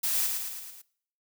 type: noise with echo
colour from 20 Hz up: blue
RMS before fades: -28 dBFS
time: 0.03-0.27 s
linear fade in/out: 10 ms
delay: 110 ms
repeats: 5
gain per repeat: -4 dB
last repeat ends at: 0.82 s
effects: noise-tail reverb RT60 0.6 s tail -21 dB re dry